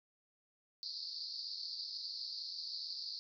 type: band-pass noise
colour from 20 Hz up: pink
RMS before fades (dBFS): -44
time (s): 0.83-3.19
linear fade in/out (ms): 0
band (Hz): 4300 to 4900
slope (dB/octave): 96
effects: none